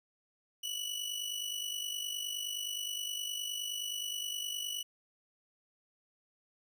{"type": "tone with amplitude modulation", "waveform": "sawtooth", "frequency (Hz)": 2950, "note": "F#7", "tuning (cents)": -6, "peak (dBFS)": -30, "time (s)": [0.63, 4.83], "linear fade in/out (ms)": 10, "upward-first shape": "sine", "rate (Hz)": 49.6, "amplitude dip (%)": 60, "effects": []}